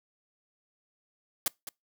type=noise with echo; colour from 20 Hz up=white; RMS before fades=-27 dBFS; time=1.46-1.48 s; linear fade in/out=2 ms; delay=210 ms; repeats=1; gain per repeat=-13 dB; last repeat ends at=1.69 s; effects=noise-tail reverb RT60 0.2 s tail -26 dB re dry